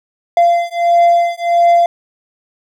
triangle beating tone pair, 688 / 689.5 Hz, F5 / F5, -26 / -22 cents, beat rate 1.5 Hz, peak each -10 dBFS, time 0.37-1.86 s, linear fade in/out 2 ms, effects none

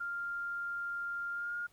sine tone with pitch glide, 1396.9 to 1419.7 Hz, F6 to F6, 0 to +28 cents, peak -35 dBFS, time 0-1.67 s, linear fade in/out 10 ms, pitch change +28 cents, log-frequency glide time 1.32-1.55 s, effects pink hiss -67 dBFS RMS until 1.72 s

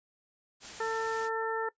white noise, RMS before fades -44 dBFS, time 0.6-1.3 s, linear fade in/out 50 ms
harmonic tone, 447.6 Hz, A4, 30 cents sharp, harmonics 1 / 2 / 3 / 4, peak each -32 / -35 / -37 / -38 dBFS, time 0.8-1.69 s, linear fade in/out 5 ms
effects noise-tail reverb RT60 0.1 s tail -20 dB re dry + resampled to 16000 Hz

